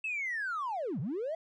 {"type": "linear two-way sweep", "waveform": "triangle", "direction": "down then up", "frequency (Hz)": [2663, 115.1, 674], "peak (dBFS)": -29, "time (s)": [0.04, 1.35], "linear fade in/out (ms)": 5, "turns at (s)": 1, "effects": ["tanh soft clip ceiling -29 dBFS", "resampled to 22050 Hz"]}